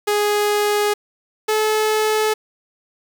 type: tone pair in turn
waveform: sawtooth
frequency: 415.3 / 431.5 Hz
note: G#4 / A4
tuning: 0 / -34 cents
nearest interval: minor second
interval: 66 cents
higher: second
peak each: -12 dBFS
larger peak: neither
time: 0.07-0.94 / 1.48-2.34 s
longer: first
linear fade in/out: 10 ms
effects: 7-bit